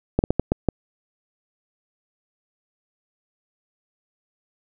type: slowing click train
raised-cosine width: 2 ms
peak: -4 dBFS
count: 6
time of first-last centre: 0.19-0.687 s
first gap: 49 ms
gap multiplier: 1.36
effects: none